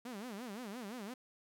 sawtooth tone with vibrato, 223.5 Hz, A3, 27 cents sharp, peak -39 dBFS, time 0.05-1.14 s, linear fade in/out 5 ms, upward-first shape sine, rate 5.8 Hz, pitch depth 240 cents each way, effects none

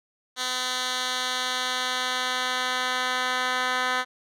10% pulse tone with band-pass filter sweep, 253.4 Hz, B3, 45 cents sharp, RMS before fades -27 dBFS, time 0.36-4.05 s, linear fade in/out 50 ms, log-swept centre 4200 to 2100 Hz, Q 1.1, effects none

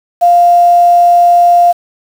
sine tone with quantisation, 698.5 Hz, F5, in tune, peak -3 dBFS, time 0.21-1.73 s, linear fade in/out 20 ms, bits 5, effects none

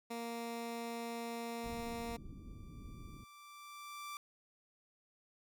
15% pulse tone, 233.1 Hz, A#3, in tune, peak -34 dBFS, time 0.1-2.17 s, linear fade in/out 10 ms
sawtooth tone with exponential growth, 1172 Hz, D6, 4 cents flat, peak -39 dBFS, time 1.59-4.17 s, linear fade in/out 1 ms, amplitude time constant 560 ms
pink low-pass noise, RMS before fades -50 dBFS, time 1.63-3.25 s, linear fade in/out 20 ms, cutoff 300 Hz, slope 24 dB/octave
effects none

